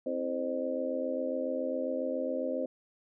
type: harmonic tone with a mistuned harmonic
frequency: 87.31 Hz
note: F2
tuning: in tune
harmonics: 3 / 4 / 5 / 6 / 7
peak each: -36 / -40 / -43 / -33 / -37 dBFS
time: 0.06-2.66 s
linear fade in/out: 5 ms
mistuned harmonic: 4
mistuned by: -110 cents
effects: none